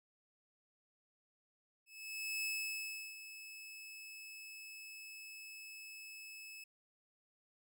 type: tone with ADSR envelope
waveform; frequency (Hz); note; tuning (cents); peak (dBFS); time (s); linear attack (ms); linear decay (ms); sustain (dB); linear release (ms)
sawtooth; 2600; E7; -24; -33; 1.86-6.64; 580; 710; -13; 4
effects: none